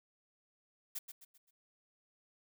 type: noise with echo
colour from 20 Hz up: blue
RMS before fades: -40 dBFS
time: 0.95-0.99 s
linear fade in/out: 10 ms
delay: 130 ms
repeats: 4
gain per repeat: -8 dB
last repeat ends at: 1.51 s
effects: none